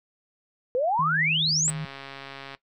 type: exponential sweep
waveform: sine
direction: up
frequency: 476.9 to 8230 Hz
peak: -21 dBFS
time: 0.75-1.7 s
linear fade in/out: 0 ms
type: tone with pitch glide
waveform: sine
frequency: 158.6 to 155.16 Hz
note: D#3 to D#3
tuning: +33 to -4 cents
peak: -29 dBFS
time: 0.99-1.85 s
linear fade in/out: 2 ms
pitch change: -37 cents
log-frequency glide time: 1.44-1.52 s
type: click train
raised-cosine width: 0.3 ms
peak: -23 dBFS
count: 120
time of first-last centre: 1.68-2.549 s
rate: 137 Hz
effects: noise-tail reverb RT60 0.1 s tail -18 dB re dry